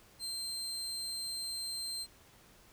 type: tone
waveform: 30% pulse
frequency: 4145 Hz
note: C8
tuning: 17 cents flat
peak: -34 dBFS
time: 0.19-2.07 s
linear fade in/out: 50 ms
effects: pink hiss -61 dBFS RMS until 2.72 s